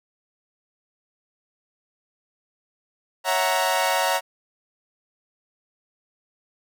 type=chord; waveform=sawtooth; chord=F# dominant seventh; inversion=second; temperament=equal; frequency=554.4 / 659.3 / 740 / 932.3 Hz; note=C#5 / E5 / F#5 / A#5; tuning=0 / 0 / 0 / 0 cents; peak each=-23 / -23 / -22 / -20 dBFS; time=3.24-4.21 s; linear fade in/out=50 ms; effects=none